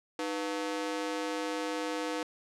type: ring-modulated tone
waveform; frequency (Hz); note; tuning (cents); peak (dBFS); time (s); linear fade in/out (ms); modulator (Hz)
sawtooth; 402.3; G4; +45; -25; 0.19-2.23; 2; 92.1
effects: low-pass 8000 Hz 12 dB/octave